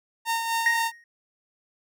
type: tone with tremolo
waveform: sawtooth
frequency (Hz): 916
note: A#5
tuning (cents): -31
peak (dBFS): -19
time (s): 0.25-0.92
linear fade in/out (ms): 50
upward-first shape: sine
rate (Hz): 4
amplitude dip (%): 45
type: tone with exponential decay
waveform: triangle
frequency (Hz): 1869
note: A#6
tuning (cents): +4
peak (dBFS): -14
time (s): 0.66-1.04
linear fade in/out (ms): 2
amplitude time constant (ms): 82
effects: none